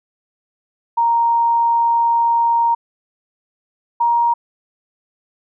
sine tone pair in turn, 932.3 / 941 Hz, A#5 / A#5, 0 / +16 cents, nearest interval unison, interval 16 cents, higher second, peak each -12 dBFS, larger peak neither, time 0.97-2.75 / 4-4.34 s, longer first, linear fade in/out 10 ms, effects none

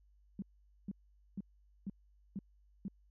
sine tone bursts, 196 Hz, G3, in tune, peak -37 dBFS, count 6, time 0.39-2.882 s, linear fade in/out 2 ms, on 32 ms, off 460 ms, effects added 50 Hz sine -64 dBFS peak until 3.1 s

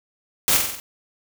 white noise with echo, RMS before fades -18 dBFS, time 0.48-0.57 s, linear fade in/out 0 ms, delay 46 ms, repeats 5, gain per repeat -4 dB, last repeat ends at 0.8 s, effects none

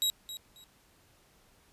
sawtooth tone with echo, 3838 Hz, A#7, 50 cents sharp, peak -23 dBFS, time 0.02-0.1 s, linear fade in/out 0 ms, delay 270 ms, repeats 2, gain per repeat -13 dB, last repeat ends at 0.64 s, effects pink hiss -64 dBFS RMS until 1.72 s + resampled to 32000 Hz

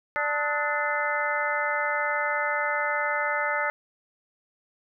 harmonic tone with a mistuned harmonic, 293.7 Hz, D4, in tune, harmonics 2 / 3 / 4 / 5 / 6 / 7, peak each -31 / -31 / -31 / -31 / -31 / -31 dBFS, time 0.16-3.7 s, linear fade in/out 0 ms, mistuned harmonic 4, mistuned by +140 cents, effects none

